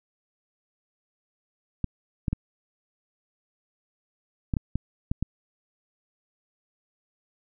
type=clicks; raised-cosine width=5 ms; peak=-13 dBFS; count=8; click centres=1.843 / 2.282 / 2.33 / 4.538 / 4.568 / 4.756 / 5.115 / 5.226 s; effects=none